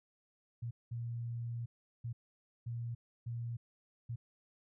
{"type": "tone bursts at uneven times", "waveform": "sine", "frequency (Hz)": 117.8, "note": "A#2", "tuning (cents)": 19, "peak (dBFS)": -37, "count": 6, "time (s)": [[0.62, 0.71], [0.91, 1.66], [2.04, 2.13], [2.66, 2.95], [3.26, 3.57], [4.09, 4.16]], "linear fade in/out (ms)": 10, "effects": []}